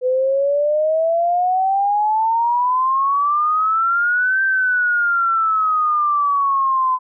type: exponential two-way sweep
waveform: sine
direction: up then down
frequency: 500 to 1568 to 1016 Hz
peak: -14 dBFS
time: 0.01-6.99 s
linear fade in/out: 50 ms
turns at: 4.43 s
effects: none